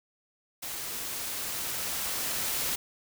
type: noise with level ramp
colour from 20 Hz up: white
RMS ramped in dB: -37 to -30 dBFS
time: 0.62-2.76 s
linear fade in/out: 10 ms
effects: none